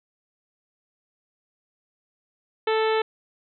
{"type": "harmonic tone", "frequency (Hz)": 440, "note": "A4", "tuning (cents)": 0, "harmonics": [1, 2, 3, 4, 5, 6, 7, 8, 9], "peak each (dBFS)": [-21, -27, -31, -33, -35, -37, -38, -39, -40], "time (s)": [2.67, 3.02], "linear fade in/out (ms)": 5, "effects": []}